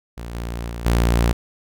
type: tone with level steps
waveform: sawtooth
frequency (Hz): 58.27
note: A#1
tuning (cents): 0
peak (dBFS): -26 / -22 / -24 / -11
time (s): 0.17-1.33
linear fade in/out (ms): 10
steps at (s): 0.34 / 0.69 / 0.85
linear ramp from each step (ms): 10
effects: none